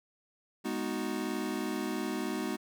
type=chord; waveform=square; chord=G# minor seventh; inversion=none; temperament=equal with one note detuned; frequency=207.7 / 247.9 / 311.1 / 370 Hz; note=G#3 / B3 / D#4 / F#4; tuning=0 / +7 / 0 / 0 cents; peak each=-39 / -38 / -38 / -39 dBFS; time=0.64-2.57 s; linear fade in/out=20 ms; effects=none